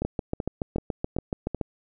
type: two click trains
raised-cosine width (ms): 2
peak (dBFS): -13 / -15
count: 12 / 5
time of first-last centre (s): 0.05-1.613 / 0.02-1.547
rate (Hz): 7.04 / 2.62
effects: none